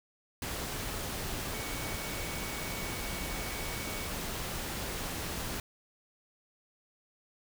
sine tone in noise, 2240 Hz, C#7, 18 cents sharp, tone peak -45 dBFS, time 1.54-4.07 s, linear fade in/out 2 ms, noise pink, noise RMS -37 dBFS, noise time 0.42-5.6 s, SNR -11 dB, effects none

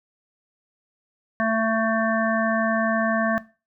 harmonic tone, 223 Hz, A3, 23 cents sharp, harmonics 1 / 3 / 5 / 7 / 8, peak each -24 / -24 / -27 / -29 / -28 dBFS, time 1.4-3.38 s, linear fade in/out 0 ms, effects noise-tail reverb RT60 0.3 s tail -18 dB re dry

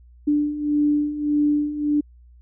sine beating tone pair, 293.7 / 295.4 Hz, D4 / D4, 0 / +10 cents, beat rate 1.7 Hz, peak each -24 / -19 dBFS, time 0.27-2.01 s, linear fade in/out 10 ms, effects added 60 Hz sine -46 dBFS peak until 2.41 s

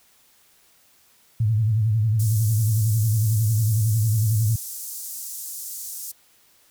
sine tone with vibrato, 109.4 Hz, A2, 9 cents flat, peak -17 dBFS, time 1.4-4.56 s, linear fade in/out 5 ms, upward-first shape sine, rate 11 Hz, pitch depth 96 cents each way
white band-pass noise, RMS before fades -34 dBFS, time 2.19-6.12 s, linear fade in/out 10 ms, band 5900 to 16000 Hz, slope 24 dB/octave
effects white hiss -58 dBFS RMS until 6.7 s

